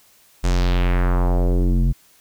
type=tone with low-pass filter sweep; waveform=square; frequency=44.58 Hz; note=F1; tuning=36 cents sharp; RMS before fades=-17 dBFS; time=0.43-1.93 s; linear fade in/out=20 ms; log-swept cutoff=7900 to 160 Hz; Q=1.9; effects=white hiss -54 dBFS RMS until 2.2 s